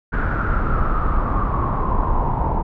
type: noise with low-pass filter sweep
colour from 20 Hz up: brown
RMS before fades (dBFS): -19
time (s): 0.12-2.63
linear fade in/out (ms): 20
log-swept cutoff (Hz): 1500 to 900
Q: 8.8
effects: none